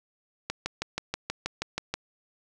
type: click train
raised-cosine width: 0.2 ms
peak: -12 dBFS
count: 10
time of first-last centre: 0.5-1.94 s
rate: 6.25 Hz
effects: none